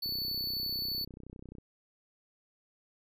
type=tone; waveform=square; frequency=4468 Hz; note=C#8; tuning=13 cents sharp; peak=-33 dBFS; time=0.02-1.05 s; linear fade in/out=10 ms
type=click train; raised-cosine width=3 ms; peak=-34 dBFS; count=49; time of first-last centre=0.06-1.584 s; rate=31.5 Hz
effects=none